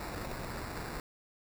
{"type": "noise with sample-and-hold", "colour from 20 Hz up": "pink", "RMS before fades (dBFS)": -40, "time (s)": [0, 1], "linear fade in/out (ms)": 0, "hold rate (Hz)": 3150, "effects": []}